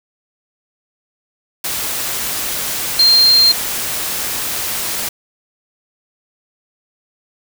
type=tone in noise; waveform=sine; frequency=4186 Hz; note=C8; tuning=in tune; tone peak=-7 dBFS; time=2.99-3.52 s; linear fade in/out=5 ms; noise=white; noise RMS=-21 dBFS; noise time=1.64-5.09 s; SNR=+11 dB; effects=none